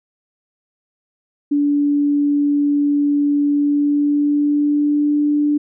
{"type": "tone with pitch glide", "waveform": "sine", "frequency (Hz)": [288.9, 294.3], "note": ["D4", "D4"], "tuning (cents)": [-28, 4], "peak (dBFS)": -13, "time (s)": [1.51, 5.58], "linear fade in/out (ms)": 10, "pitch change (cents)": 32, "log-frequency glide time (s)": [3.46, 5.17], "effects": []}